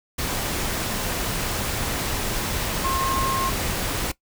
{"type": "tone in noise", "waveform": "sine", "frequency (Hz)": 1069, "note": "C6", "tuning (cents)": 37, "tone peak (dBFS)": -23, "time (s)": [2.84, 3.5], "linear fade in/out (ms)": 10, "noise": "pink", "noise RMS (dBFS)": -26, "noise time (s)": [0.18, 4.12], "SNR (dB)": 0, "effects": ["noise-tail reverb RT60 0.1 s tail -19 dB re dry"]}